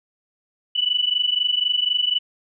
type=tone pair together; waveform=sine; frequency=2956 / 2980 Hz; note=F#7 / F#7; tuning=-2 / +12 cents; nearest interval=unison; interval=14 cents; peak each=-21 / -21 dBFS; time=0.75-2.19 s; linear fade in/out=10 ms; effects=none